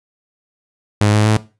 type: tone with pitch steps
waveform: sawtooth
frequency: 104.3 / 106.25 / 108.23 Hz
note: G#2 / G#2 / A2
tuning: +8 / +40 / -28 cents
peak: -7 dBFS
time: 1.01-1.37 s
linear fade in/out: 0 ms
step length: 120 ms
effects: noise-tail reverb RT60 0.3 s tail -18 dB re dry + resampled to 24000 Hz